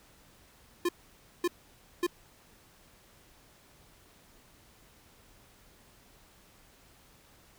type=tone bursts; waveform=square; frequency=350 Hz; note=F4; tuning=4 cents sharp; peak=-26 dBFS; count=3; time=0.85-2.067 s; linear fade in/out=5 ms; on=39 ms; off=550 ms; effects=pink hiss -60 dBFS RMS until 7.58 s